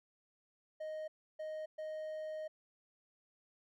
triangle tone bursts at uneven times, 622.3 Hz, D#5, in tune, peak -38 dBFS, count 3, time 0.8-1.08 / 1.39-1.66 / 1.78-2.48 s, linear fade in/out 10 ms, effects none

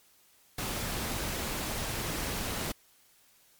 pink noise, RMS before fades -34 dBFS, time 0.58-2.72 s, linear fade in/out 5 ms, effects white hiss -63 dBFS RMS until 3.59 s + MP3 96 kbps

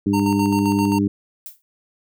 harmonic tone, 100 Hz, G2, 35 cents sharp, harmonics 1 / 2 / 3 / 4, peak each -25 / -19 / -19 / -28 dBFS, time 0.06-1.08 s, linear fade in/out 5 ms
square tone with tremolo, 916 Hz, A#5, 31 cents flat, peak -23 dBFS, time 0.13-0.99 s, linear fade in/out 10 ms, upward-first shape square, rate 7.6 Hz, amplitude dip 55%
violet noise with exponential decay, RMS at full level -31 dBFS, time 1.46-1.62 s, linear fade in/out 0 ms, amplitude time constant 34 ms
effects none

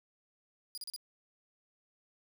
sawtooth tone bursts, 4877 Hz, D#8, 35 cents flat, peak -37 dBFS, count 4, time 0.75-0.962 s, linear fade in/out 0 ms, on 26 ms, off 36 ms, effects none

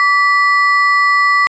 triangle ring-modulated tone, 1562 Hz, G6, 7 cents flat, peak -4 dBFS, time 0-1.47 s, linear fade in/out 0 ms, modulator 409 Hz, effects resampled to 16000 Hz

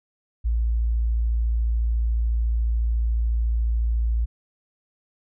sine tone, 57 Hz, A#1, 38 cents flat, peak -19 dBFS, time 0.44-4.26 s, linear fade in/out 20 ms, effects none

